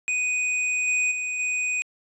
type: tone with level steps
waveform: square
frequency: 2489 Hz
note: D#7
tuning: in tune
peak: -23 / -21 / -27 / -24 dBFS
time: 0.08-1.82 s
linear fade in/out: 0 ms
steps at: 0.87 / 1.11 / 1.39 s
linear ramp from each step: 10 ms
effects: resampled to 22050 Hz